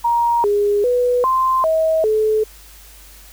sine tone with pitch steps, 941 / 410.1 / 492.2 / 1043 / 640 / 432.6 Hz, A#5 / G#4 / B4 / C6 / D#5 / A4, +16 / -22 / -6 / -6 / +49 / -29 cents, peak -13 dBFS, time 0.04-2.44 s, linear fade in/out 10 ms, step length 400 ms, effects added 50 Hz sine -43 dBFS peak until 3.32 s + white hiss -44 dBFS RMS until 3.32 s

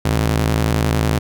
sawtooth ring-modulated tone, 108.7 Hz, A2, 21 cents flat, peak -8 dBFS, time 0.05-1.19 s, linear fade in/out 5 ms, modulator 29.9 Hz, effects none

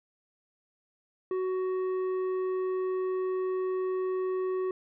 sine tone with tanh clipping, 372.6 Hz, F#4, 12 cents sharp, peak -29 dBFS, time 1.31-4.71 s, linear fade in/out 2 ms, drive 8 dB, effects none

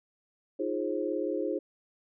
sine chord, F minor seventh, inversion third, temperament equal with one note detuned, 311.1 / 349.2 / 415.3 / 532.7 Hz, Eb4 / F4 / Ab4 / C5, 0 / 0 / 0 / +31 cents, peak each -34 dBFS, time 0.59-1.59 s, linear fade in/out 10 ms, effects none

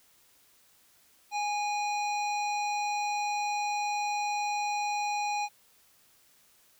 harmonic tone with a mistuned harmonic, 820 Hz, G#5, 22 cents flat, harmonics 1 / 3 / 5 / 7 / 9, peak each -29 / -36 / -42 / -44 / -48 dBFS, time 1.31-5.49 s, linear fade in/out 50 ms, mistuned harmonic 1, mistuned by +19 cents, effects white hiss -63 dBFS RMS until 6.79 s

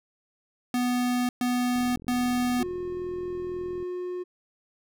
square tone bursts, 246.9 Hz, B3, in tune, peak -24 dBFS, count 3, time 0.74-2.63 s, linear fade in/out 2 ms, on 550 ms, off 120 ms
click train, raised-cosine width 3 ms, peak -32 dBFS, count 88, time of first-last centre 1.76-3.827 s, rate 42.1 Hz
triangle tone, 360 Hz, F#4, 47 cents flat, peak -28 dBFS, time 2.59-4.24 s, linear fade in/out 20 ms
effects none

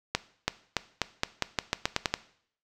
accelerating click train, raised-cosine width 0.2 ms, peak -7 dBFS, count 12, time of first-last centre 0.15-2.14 s, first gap 330 ms, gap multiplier 0.87, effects noise-tail reverb RT60 0.6 s tail -17 dB re dry

